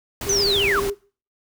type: noise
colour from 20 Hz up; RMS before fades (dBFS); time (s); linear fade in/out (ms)
pink; -30; 0.21-0.9; 2
type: tone with vibrato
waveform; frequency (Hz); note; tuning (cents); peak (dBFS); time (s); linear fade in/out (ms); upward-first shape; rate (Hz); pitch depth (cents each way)
sine; 400; G4; +35; -22; 0.25-0.95; 50; sine; 14; 39
type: linear sweep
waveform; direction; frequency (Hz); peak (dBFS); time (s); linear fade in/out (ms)
sine; down; 6272 to 1010; -18; 0.29-0.8; 5
effects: noise-tail reverb RT60 0.4 s tail -22 dB re dry